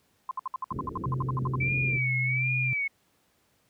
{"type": "tone bursts", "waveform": "sine", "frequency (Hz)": 1041, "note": "C6", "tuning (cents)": -9, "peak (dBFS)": -28, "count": 16, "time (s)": [0.29, 1.556], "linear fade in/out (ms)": 2, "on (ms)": 21, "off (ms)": 62}
{"type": "low-pass noise", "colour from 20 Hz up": "pink", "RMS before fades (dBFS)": -35, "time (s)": [0.71, 1.98], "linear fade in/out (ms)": 5, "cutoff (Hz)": 450, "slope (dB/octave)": 48}
{"type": "tone with pitch glide", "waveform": "sine", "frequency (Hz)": [130.5, 128.18], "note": ["C3", "C3"], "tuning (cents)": [-4, -35], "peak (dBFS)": -27, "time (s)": [1.06, 2.73], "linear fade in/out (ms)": 0, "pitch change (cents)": -31, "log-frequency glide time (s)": [1.87, 1.96]}
{"type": "tone with vibrato", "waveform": "sine", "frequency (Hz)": 2300, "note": "D7", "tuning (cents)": -37, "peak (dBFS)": -26, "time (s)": [1.6, 2.88], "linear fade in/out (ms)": 10, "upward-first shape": "sine", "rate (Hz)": 1.3, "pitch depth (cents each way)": 100}
{"effects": ["pink hiss -68 dBFS RMS until 3.69 s", "high-pass 80 Hz 12 dB/octave"]}